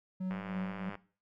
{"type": "tone with tremolo", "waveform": "triangle", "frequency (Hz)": 185.9, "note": "F#3", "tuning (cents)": 8, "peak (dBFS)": -29, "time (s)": [0.2, 0.9], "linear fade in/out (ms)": 10, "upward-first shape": "triangle", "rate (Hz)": 3.1, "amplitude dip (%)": 75}
{"type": "click train", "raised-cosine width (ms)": 0.5, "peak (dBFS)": -28, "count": 66, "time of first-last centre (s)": [0.31, 0.954], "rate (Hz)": 101}
{"effects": ["noise-tail reverb RT60 0.4 s tail -19 dB re dry"]}